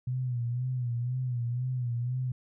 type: tone with vibrato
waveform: sine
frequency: 123.47 Hz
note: B2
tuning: in tune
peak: -28 dBFS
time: 0.07-2.32 s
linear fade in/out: 5 ms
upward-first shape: sine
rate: 2 Hz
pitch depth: 73 cents each way
effects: none

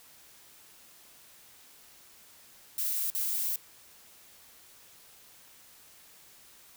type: noise with dropouts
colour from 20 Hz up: violet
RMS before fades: -31 dBFS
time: 2.78-3.56 s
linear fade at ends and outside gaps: 2 ms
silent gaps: 3.102-3.149 s
effects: white hiss -56 dBFS RMS until 6.76 s

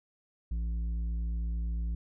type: tone with tanh clipping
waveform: sine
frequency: 56.8 Hz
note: A#1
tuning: 44 cents flat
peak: -31 dBFS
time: 0.51-1.95 s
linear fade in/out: 5 ms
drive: 7 dB
effects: none

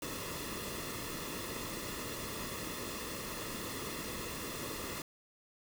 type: noise with comb filter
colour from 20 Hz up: pink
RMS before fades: -41 dBFS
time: 0.02-5.02 s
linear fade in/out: 2 ms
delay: 1.3 ms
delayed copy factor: -0.65
effects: none

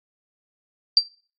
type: tone with exponential decay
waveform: sine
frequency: 4699 Hz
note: D8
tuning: in tune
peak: -7 dBFS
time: 0.97-1.06 s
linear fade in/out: 1 ms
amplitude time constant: 18 ms
effects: noise-tail reverb RT60 0.4 s tail -22 dB re dry + AAC 48 kbps

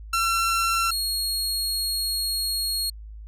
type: tone pair in turn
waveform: sawtooth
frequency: 1354 / 4299 Hz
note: E6 / C8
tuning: +46 / +46 cents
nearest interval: octave + minor sixth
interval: 2000 cents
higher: second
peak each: -17 / -21 dBFS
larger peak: first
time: 0.13-0.91 / 0.91-2.9 s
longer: second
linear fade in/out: 5 ms
effects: added 53 Hz sine -37 dBFS peak until 3.27 s + resampled to 32000 Hz

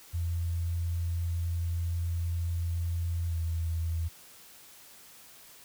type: tone with pitch glide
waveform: sine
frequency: 85 to 82.44 Hz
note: F2 to E2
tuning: -46 to +1 cents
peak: -28 dBFS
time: 0.13-4.09 s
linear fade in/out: 20 ms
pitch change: -53 cents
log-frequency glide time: 3.27-3.36 s
effects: white hiss -53 dBFS RMS until 5.64 s

